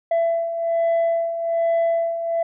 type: beating tone pair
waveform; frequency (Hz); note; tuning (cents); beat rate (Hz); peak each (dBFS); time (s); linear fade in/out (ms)
sine; 668 / 669.2; E5 / E5; +23 / +26; 1.2; -23 / -17; 0.11-2.43; 5
effects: tanh soft clip ceiling -15 dBFS